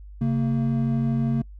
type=tone pair together; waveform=triangle; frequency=135.63 / 228.1 Hz; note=C#3 / A#3; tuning=-37 / -37 cents; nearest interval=major sixth; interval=900 cents; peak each=-21 dBFS; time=0.21-1.42 s; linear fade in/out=5 ms; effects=noise-tail reverb RT60 0.1 s tail -26 dB re dry + added 50 Hz sine -39 dBFS peak until 1.59 s